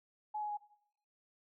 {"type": "tone with pitch steps", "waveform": "sine", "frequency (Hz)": [847, 838.7, 830.5], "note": ["G#5", "G#5", "G#5"], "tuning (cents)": [34, 17, 0], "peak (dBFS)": -36, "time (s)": [0.34, 0.574], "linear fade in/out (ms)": 10, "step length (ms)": 78, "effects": ["noise-tail reverb RT60 0.7 s tail -18 dB re dry"]}